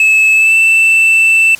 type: tone with pitch glide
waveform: triangle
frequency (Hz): 2600 to 2659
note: E7 to E7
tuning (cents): -24 to +14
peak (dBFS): -4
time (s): 0-1.55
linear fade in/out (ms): 2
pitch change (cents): +38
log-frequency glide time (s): 0.34-0.55
effects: white hiss -34 dBFS RMS until 1.59 s + low-pass 12000 Hz 12 dB/octave